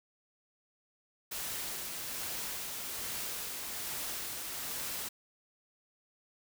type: noise with tremolo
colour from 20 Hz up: white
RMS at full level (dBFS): -38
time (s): 1.31-5.09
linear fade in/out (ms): 10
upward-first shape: sine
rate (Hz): 1.2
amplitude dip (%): 25
effects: none